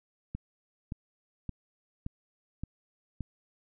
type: click train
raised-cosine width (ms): 5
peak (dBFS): -23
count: 6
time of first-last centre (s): 0.35-3.207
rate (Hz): 1.75
effects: none